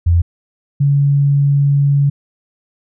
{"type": "tone pair in turn", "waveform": "sine", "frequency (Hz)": [85.4, 141.44], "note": ["F2", "C#3"], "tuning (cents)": [-38, 35], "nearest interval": "major sixth", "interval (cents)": 873, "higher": "second", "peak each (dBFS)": [-8, -9], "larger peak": "first", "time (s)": [[0.06, 0.22], [0.8, 2.1]], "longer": "second", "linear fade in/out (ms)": 10, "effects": []}